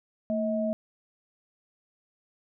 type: tone pair together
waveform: sine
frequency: 224.4 / 636.5 Hz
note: A3 / D#5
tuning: +34 / +39 cents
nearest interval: octave + tritone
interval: 1805 cents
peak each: -28 dBFS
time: 0.3-0.73 s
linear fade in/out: 0 ms
effects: none